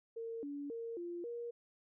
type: tone with pitch steps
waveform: sine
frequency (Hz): 457.3 / 286.1 / 460.9 / 346.5 / 472.7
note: A#4 / D4 / A#4 / F4 / A#4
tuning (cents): -33 / -45 / -20 / -14 / +24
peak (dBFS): -40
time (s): 0.16-1.51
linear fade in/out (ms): 10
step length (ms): 270
effects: none